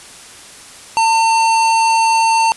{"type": "tone", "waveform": "square", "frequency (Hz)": 902, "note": "A5", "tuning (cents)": 43, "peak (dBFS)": -11, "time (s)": [0.97, 2.52], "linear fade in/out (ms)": 0, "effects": ["white hiss -37 dBFS RMS until 2.56 s", "resampled to 24000 Hz"]}